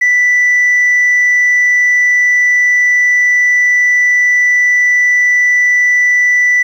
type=tone; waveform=sine; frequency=1975.5 Hz; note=B6; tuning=in tune; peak=-5 dBFS; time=0.01-6.63 s; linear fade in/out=10 ms; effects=tanh soft clip ceiling -5 dBFS + 7-bit